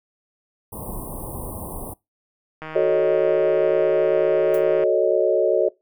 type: band-stop noise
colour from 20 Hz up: pink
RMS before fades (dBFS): -32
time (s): 0.72-1.94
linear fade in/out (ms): 10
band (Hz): 1100 to 8800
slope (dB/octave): 96
type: click train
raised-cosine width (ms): 0.5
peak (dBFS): -19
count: 349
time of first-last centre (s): 2.62-4.837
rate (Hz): 157
type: chord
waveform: sine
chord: D# half-diminished seventh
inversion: first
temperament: equal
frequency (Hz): 370 / 440 / 554.4 / 622.3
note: F#4 / A4 / C#5 / D#5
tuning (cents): 0 / 0 / 0 / 0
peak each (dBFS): -21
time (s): 2.75-5.69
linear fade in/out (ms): 10
type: noise with exponential decay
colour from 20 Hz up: violet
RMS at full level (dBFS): -34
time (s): 4.54-4.66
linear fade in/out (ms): 1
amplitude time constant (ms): 24
effects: noise-tail reverb RT60 0.2 s tail -22 dB re dry